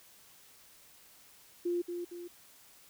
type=tone with echo; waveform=sine; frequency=349.2 Hz; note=F4; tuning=in tune; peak=-29 dBFS; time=1.65-1.82 s; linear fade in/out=10 ms; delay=230 ms; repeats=2; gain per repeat=-6 dB; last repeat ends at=2.28 s; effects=white hiss -59 dBFS RMS until 2.89 s